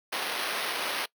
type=noise with sample-and-hold; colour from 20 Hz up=violet; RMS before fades=-31 dBFS; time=0.12-1.06 s; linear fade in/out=10 ms; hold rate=7350 Hz; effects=noise-tail reverb RT60 0.1 s tail -22 dB re dry + high-pass 400 Hz 12 dB/octave